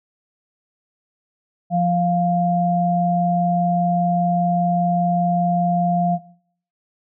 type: tone pair together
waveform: sine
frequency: 175 / 700 Hz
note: F3 / F5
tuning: +4 / +4 cents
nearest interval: 2 octaves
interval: 2400 cents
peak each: -18 dBFS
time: 1.7-6.19 s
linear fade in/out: 50 ms
effects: noise-tail reverb RT60 0.6 s tail -19 dB re dry